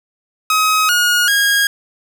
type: tone with pitch steps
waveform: sawtooth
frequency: 1268 / 1439.8 / 1634.9 Hz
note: D#6 / F#6 / G#6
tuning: +32 / -48 / -28 cents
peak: -8 dBFS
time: 0.5-1.67 s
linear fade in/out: 2 ms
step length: 390 ms
effects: none